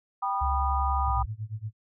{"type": "chord", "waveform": "sine", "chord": "G augmented", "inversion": "none", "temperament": "just", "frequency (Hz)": [784, 980, 1225], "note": ["G5", "B5", "D#6"], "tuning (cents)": [0, -14, -27], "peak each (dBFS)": -30, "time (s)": [0.22, 1.23], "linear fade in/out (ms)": 10}
{"type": "tone with pitch glide", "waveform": "sine", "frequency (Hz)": [69.2, 63.09], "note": ["C#2", "B1"], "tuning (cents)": [-2, 38], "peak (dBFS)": -26, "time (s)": [0.41, 1.26], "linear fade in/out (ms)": 10, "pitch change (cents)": -160, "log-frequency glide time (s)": [1.08, 1.15]}
{"type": "tone with tremolo", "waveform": "sine", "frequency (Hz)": 108.2, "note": "A2", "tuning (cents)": -29, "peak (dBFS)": -29, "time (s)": [1.05, 1.73], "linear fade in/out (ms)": 50, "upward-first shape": "sine", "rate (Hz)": 8.6, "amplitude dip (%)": 95}
{"effects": []}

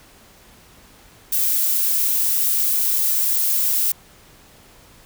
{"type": "noise", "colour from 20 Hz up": "violet", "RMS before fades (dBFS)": -19, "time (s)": [1.32, 3.92], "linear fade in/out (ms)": 5, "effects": ["pink hiss -49 dBFS RMS until 5.05 s"]}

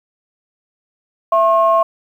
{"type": "tone pair together", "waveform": "sine", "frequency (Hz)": [665, 1079.3], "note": ["E5", "C#6"], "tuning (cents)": [15, -47], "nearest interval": "minor sixth", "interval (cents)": 838, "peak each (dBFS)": -12, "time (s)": [1.32, 1.83], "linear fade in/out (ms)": 5, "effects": ["tanh soft clip ceiling -2 dBFS", "8-bit"]}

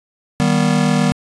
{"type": "chord", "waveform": "square", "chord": "Eb augmented", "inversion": "none", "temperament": "just", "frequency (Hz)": [155.56, 194.45, 243.1], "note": ["Eb3", "G3", "B3"], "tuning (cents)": [0, -14, -27], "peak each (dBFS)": -18, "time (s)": [0.4, 1.12], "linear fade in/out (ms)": 0, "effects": ["resampled to 22050 Hz"]}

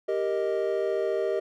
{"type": "chord", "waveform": "triangle", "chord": "Eb major", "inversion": "first", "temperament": "equal", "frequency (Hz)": [392, 466.2, 622.3], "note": ["G4", "Bb4", "Eb5"], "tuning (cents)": [0, 0, 0], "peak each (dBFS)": [-26, -28, -27], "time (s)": [0.08, 1.4], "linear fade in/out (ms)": 10, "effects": []}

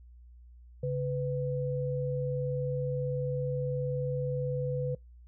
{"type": "tone pair together", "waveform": "sine", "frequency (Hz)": [138.59, 499.2], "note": ["C#3", "B4"], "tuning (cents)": [0, 19], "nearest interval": "octave + minor seventh", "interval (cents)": 2219, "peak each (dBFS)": [-31, -32], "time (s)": [0.83, 4.95], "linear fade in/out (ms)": 5, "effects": ["noise-tail reverb RT60 0.2 s tail -25 dB re dry", "added 60 Hz sine -50 dBFS peak until 5.27 s"]}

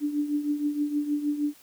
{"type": "tone with tremolo", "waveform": "sine", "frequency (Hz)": 293.7, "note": "D4", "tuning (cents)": 0, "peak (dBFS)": -21, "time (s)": [0, 1.54], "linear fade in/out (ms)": 50, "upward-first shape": "triangle", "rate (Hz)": 6.4, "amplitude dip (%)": 75, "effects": ["white hiss -55 dBFS RMS until 1.62 s", "high-pass 60 Hz 12 dB/octave"]}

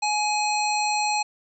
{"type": "harmonic tone", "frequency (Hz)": 841, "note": "G#5", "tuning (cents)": 22, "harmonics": [1, 3, 5, 7, 9], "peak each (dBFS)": [-23, -28, -30, -37, -33], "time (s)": [0.02, 1.23], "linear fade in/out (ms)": 10, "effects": []}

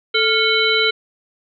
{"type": "harmonic tone with a mistuned harmonic", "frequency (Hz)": 440, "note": "A4", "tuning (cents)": 0, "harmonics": [1, 3, 5, 7, 9], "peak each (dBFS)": [-20, -20, -20, -20, -20], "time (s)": [0.14, 0.91], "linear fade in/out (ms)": 10, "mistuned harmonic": 3, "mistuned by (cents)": 100, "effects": []}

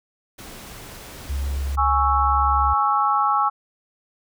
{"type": "noise", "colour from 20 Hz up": "pink", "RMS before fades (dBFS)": -39, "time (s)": [0.38, 1.76], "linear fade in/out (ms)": 10}
{"type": "tone", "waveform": "sine", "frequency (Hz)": 68.8, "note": "C#2", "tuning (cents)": -12, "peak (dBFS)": -22, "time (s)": [1.29, 2.74], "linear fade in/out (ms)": 10}
{"type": "chord", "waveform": "sine", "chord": "C# minor", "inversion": "second", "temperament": "equal", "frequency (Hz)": [830.6, 1108.7, 1318.5], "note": ["G#5", "C#6", "E6"], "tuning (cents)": [0, 0, 0], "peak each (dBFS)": -21, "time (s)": [1.77, 3.5], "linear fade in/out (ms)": 20}
{"effects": []}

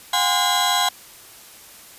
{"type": "tone cluster", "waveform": "35% pulse", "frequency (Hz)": [721, 806, 1035, 3293, 3936], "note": ["F#5", "G5", "C6", "G#7", "B7"], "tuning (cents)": [-45, 48, -19, -15, -7], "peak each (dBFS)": -22, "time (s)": [0.13, 0.89], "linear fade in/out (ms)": 5, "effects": ["white hiss -44 dBFS RMS until 1.98 s", "resampled to 32000 Hz"]}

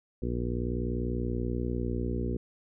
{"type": "harmonic tone with a mistuned harmonic", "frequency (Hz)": 60.2, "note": "B1", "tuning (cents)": -44, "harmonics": [1, 2, 3, 4, 5, 6, 7, 8], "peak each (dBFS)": [-33, -35, -39, -35, -41, -37, -41, -42], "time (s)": [0.22, 2.37], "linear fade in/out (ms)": 5, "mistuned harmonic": 1, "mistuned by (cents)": 20, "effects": []}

